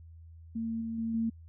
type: tone with level steps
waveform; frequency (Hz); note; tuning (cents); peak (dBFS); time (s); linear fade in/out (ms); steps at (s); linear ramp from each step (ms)
sine; 226.7; A#3; -48; -31 / -33 / -30 / -27; 0.55-1.3; 10; 0.81 / 0.98 / 1.14; 5
effects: added 82 Hz sine -48 dBFS peak until 1.48 s